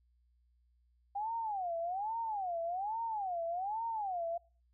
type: tone with vibrato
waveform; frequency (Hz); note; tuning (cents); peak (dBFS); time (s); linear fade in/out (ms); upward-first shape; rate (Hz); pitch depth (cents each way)
sine; 784; G5; 0; -34; 1.15-4.38; 10; sine; 1.2; 280
effects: noise-tail reverb RT60 0.4 s tail -24 dB re dry + added 60 Hz sine -68 dBFS peak until 4.73 s